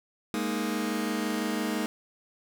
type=chord; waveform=sawtooth; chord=Ab suspended second; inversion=none; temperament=just; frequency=207.7 / 233.6 / 311.5 Hz; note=Ab3 / Bb3 / Eb4; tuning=0 / +4 / +2 cents; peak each=-28 dBFS; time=0.34-1.86 s; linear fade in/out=0 ms; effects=none